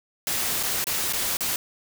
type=noise with dropouts; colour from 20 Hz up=white; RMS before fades=-26 dBFS; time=0.27-1.56 s; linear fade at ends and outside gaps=1 ms; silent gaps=0.629-0.633 / 0.842-0.869 / 1.126-1.133 / 1.37-1.407 s; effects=none